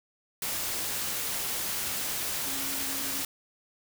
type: tone in noise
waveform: sine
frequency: 272.6 Hz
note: C#4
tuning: 29 cents flat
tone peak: -42 dBFS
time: 2.46-3.22 s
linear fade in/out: 2 ms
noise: white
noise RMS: -32 dBFS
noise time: 0.42-3.25 s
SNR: -13 dB
effects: none